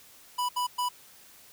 square tone bursts at uneven times, 987.8 Hz, B5, in tune, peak -27 dBFS, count 3, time 0.38-0.49 / 0.56-0.67 / 0.78-0.89 s, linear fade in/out 10 ms, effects white hiss -54 dBFS RMS until 1.52 s

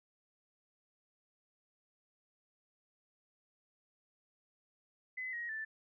sine tone with pitch steps, 2024 / 1888.5 / 1762 Hz, B6 / A#6 / A6, +42 / +22 / +2 cents, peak -38 dBFS, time 5.17-5.65 s, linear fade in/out 10 ms, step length 160 ms, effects none

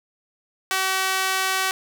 sawtooth tone with high-pass filter, 380 Hz, F#4, 46 cents sharp, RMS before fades -23 dBFS, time 0.71-1.71 s, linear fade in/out 0 ms, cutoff 1200 Hz, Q 0.87, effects none

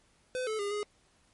square tone with pitch steps, 508 / 435.1 / 405.6 / 415.8 Hz, B4 / A4 / G#4 / G#4, +49 / -19 / -41 / +2 cents, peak -32 dBFS, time 0.35-0.83 s, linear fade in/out 0 ms, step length 120 ms, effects pink hiss -67 dBFS RMS until 1.33 s + MP3 48 kbps

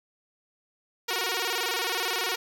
5% pulse tone with vibrato, 415.3 Hz, G#4, in tune, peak -15 dBFS, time 1.08-2.36 s, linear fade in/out 10 ms, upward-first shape square, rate 19 Hz, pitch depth 210 cents each way, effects none

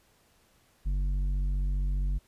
sine tone with tanh clipping, 47.53 Hz, F#1, 47 cents sharp, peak -27 dBFS, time 0.85-2.19 s, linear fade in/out 20 ms, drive 8 dB, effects pink hiss -65 dBFS RMS until 2.27 s + resampled to 32000 Hz

